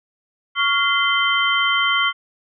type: tone cluster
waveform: sine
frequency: 1121 / 1398 / 2061 / 3107 Hz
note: C#6 / F6 / C7 / G7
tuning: +19 / +1 / -27 / -16 cents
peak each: -21 dBFS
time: 0.55-2.13 s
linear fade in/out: 50 ms
effects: none